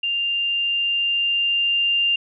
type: tone with level ramp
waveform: sine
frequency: 2794 Hz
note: F7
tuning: in tune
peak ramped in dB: -20 to -16 dBFS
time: 0.03-2.16 s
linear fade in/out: 5 ms
effects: none